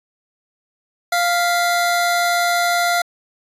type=tone pair together; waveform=25% pulse; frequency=698 / 1975.5 Hz; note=F5 / B6; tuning=-1 / 0 cents; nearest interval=octave + tritone; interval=1801 cents; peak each=-12 / -22 dBFS; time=1.12-3.02 s; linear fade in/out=5 ms; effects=resampled to 32000 Hz